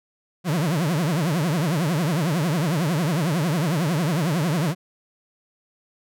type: tone with vibrato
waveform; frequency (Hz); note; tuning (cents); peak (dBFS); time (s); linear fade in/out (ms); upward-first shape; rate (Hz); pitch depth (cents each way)
40% pulse; 161.5; E3; -35; -19; 0.44-4.75; 50; triangle; 11; 290
effects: none